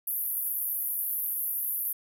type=band-pass noise; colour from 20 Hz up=pink; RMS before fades=-31 dBFS; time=0.07-1.93 s; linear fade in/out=5 ms; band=11000 to 15000 Hz; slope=96 dB/octave; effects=none